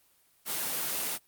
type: high-pass noise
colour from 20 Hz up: white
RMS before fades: -32 dBFS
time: 0.45-1.19 s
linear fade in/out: 50 ms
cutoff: 130 Hz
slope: 12 dB/octave
effects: white hiss -66 dBFS RMS until 1.27 s + Opus 24 kbps